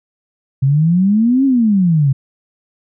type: exponential two-way sweep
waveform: sine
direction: up then down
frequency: 130.81 to 277.2 to 130.81 Hz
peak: -9 dBFS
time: 0.62-2.13 s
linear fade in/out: 10 ms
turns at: 1.45 s
effects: none